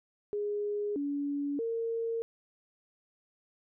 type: tone with pitch steps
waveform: sine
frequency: 413.4 / 285.4 / 458.1 Hz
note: G#4 / D4 / A#4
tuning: -8 / -49 / -30 cents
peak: -30 dBFS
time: 0.33-2.22 s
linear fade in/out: 0 ms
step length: 630 ms
effects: none